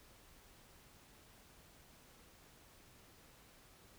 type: silence
effects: pink hiss -63 dBFS RMS until 3.98 s